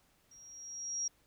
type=tone with level ramp; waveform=sine; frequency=5650 Hz; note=F8; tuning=19 cents sharp; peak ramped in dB=-55 to -31 dBFS; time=0.31-1.08 s; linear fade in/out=5 ms; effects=pink hiss -70 dBFS RMS until 1.26 s